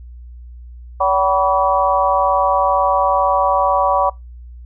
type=harmonic tone with a mistuned harmonic; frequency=190 Hz; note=F#3; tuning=46 cents sharp; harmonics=3 / 4 / 5 / 6; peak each=-18 / -18 / -18 / -18 dBFS; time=1-4.1 s; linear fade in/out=10 ms; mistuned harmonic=5; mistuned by=+50 cents; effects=noise-tail reverb RT60 0.2 s tail -24 dB re dry + added 60 Hz sine -33 dBFS peak until 4.65 s